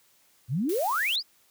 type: exponential sweep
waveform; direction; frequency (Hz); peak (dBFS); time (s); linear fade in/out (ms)
sine; up; 110 to 5274; -24; 0.48-1.23; 50
type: noise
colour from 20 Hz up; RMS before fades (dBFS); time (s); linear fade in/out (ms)
blue; -38; 0.69-1.16; 2
effects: white hiss -63 dBFS RMS until 1.5 s + high-pass 60 Hz 12 dB/octave